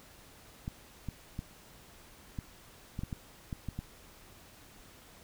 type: clicks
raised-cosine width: 5 ms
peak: -24 dBFS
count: 10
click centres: 0.679 / 1.087 / 1.391 / 2.388 / 2.991 / 3.035 / 3.128 / 3.528 / 3.687 / 3.79 s
effects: pink hiss -56 dBFS RMS until 5.23 s